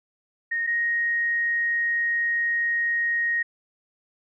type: tone pair in turn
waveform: sine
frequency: 1855 / 1872.2 Hz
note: A#6 / A#6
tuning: -9 / +7 cents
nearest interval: unison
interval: 16 cents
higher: second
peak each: -23 / -21 dBFS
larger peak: second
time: 0.51-0.67 / 0.67-3.43 s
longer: second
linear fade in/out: 10 ms
effects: none